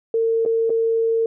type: tone with dropouts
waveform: sine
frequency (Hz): 454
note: A#4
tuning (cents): -46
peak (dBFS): -16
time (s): 0.14-1.26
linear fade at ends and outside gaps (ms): 2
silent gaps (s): 0.452-0.46 / 0.696-0.702
effects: none